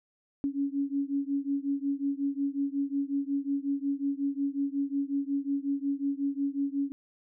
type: beating tone pair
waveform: sine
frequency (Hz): 277.2 / 282.7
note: C#4 / C#4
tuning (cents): 0 / +34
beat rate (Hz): 5.5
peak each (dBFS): -30 / -31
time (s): 0.44-6.92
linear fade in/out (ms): 0
effects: none